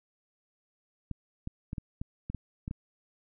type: clicks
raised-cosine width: 5 ms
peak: -23 dBFS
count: 9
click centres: 1.113 / 1.474 / 1.731 / 1.782 / 2.015 / 2.3 / 2.347 / 2.679 / 2.711 s
effects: none